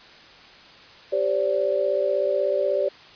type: chord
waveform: sine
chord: G suspended fourth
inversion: none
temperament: equal with one note detuned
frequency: 392 / 523.3 / 579.6 Hz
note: G4 / C5 / D5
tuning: 0 / 0 / -23 cents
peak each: -26 / -26 / -22 dBFS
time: 1.12-2.89 s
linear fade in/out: 10 ms
effects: white hiss -47 dBFS RMS until 3.15 s + resampled to 11025 Hz